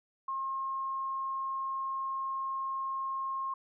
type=tone; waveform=sine; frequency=1072 Hz; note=C6; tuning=42 cents sharp; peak=-32 dBFS; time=0.28-3.54 s; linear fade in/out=5 ms; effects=none